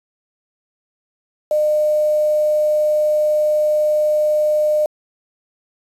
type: tone with quantisation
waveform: sine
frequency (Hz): 606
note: D#5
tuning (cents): -46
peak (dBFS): -13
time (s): 1.51-4.86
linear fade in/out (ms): 2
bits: 6
effects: resampled to 32000 Hz